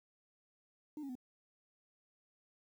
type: tone with pitch steps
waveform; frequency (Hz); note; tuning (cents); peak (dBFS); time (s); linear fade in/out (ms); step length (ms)
sine; 301.9 / 275.2 / 251; D4 / C#4 / B3; +48 / -12 / +28; -39; 0.97-1.153; 2; 61
effects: tanh soft clip ceiling -40 dBFS + 11-bit